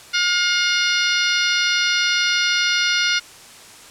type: harmonic tone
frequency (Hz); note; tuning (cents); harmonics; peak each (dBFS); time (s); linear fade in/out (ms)
713; F5; +36; 2 / 3 / 4 / 5 / 6 / 7 / 8; -21 / -23 / -24 / -25 / -26 / -26 / -27; 0.13-3.2; 20
effects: white hiss -42 dBFS RMS until 3.9 s + low-pass 9000 Hz 12 dB/octave